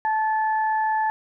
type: tone pair together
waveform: sine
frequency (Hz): 872.5 / 1737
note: A5 / A6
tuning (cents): -15 / -23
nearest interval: octave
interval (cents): 1192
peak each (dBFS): -20 / -29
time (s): 0.05-1.1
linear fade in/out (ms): 0
effects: none